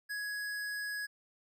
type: tone with hard clipping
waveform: sine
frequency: 1671 Hz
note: G#6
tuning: 10 cents sharp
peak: -37 dBFS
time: 0.09-1.07 s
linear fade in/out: 20 ms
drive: 18 dB
effects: none